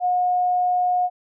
sine tone, 722 Hz, F#5, 43 cents flat, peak -17 dBFS, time 0-1.1 s, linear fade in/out 50 ms, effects none

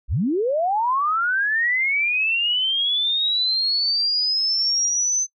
sine linear sweep, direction up, 34.5 to 6190 Hz, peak -18 dBFS, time 0.08-5.27 s, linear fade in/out 50 ms, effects noise-tail reverb RT60 0.1 s tail -23 dB re dry

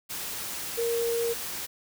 sine tone in noise, 466.2 Hz, A#4, in tune, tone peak -25 dBFS, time 0.77-1.34 s, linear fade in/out 20 ms, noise white, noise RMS -35 dBFS, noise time 0.09-1.67 s, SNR +7 dB, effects none

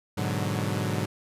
sawtooth chord, G# half-diminished seventh, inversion none, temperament equal, 103.83 / 123.47 / 146.83 / 185 Hz, G#2 / B2 / D3 / F#3, 0 / 0 / 0 / 0 cents, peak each -26 / -30 / -28 / -28 dBFS, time 0.17-1.06 s, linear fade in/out 10 ms, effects resampled to 32000 Hz

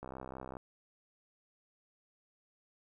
click train, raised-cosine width 1 ms, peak -30 dBFS, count 36, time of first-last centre 0.03-0.568 s, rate 65 Hz, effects 12-bit

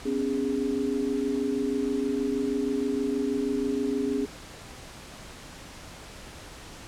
sine tone cluster, 257.1 / 283.4 / 410.8 Hz, C4 / C#4 / G#4, -30 / +38 / -19 cents, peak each -29 dBFS, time 0.05-4.26 s, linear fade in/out 10 ms, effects pink hiss -44 dBFS RMS until 6.87 s + low-pass 9000 Hz 12 dB/octave

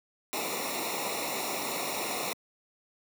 pink noise with comb filter, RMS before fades -33 dBFS, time 0.33-2.33 s, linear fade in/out 0 ms, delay 0.63 ms, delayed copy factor -0.95, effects high-pass 200 Hz 12 dB/octave

